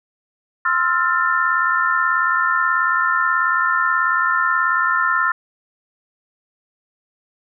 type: chord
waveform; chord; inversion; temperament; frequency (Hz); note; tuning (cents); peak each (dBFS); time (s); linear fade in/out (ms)
sine; F major seventh; second; equal with one note detuned; 1046.5 / 1318.5 / 1396.9 / 1787.7; C6 / E6 / F6 / A6; 0 / 0 / 0 / +27; -22 / -21 / -19 / -21; 0.65-5.32; 5
effects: none